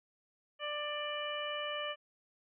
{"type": "harmonic tone", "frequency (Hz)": 592, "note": "D5", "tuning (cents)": 14, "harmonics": [1, 2, 3, 4, 5], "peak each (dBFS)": [-40, -42, -44, -45, -41], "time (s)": [0.59, 1.96], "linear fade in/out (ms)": 50, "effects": []}